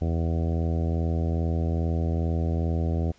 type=harmonic tone; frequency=82.41 Hz; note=E2; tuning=in tune; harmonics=1 / 2 / 3 / 4 / 5 / 6 / 7 / 8 / 9; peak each=-24 / -30 / -34 / -36 / -38 / -40 / -41 / -42 / -43 dBFS; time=0.01-3.12 s; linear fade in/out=10 ms; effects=pink hiss -59 dBFS RMS until 3.18 s + resampled to 16000 Hz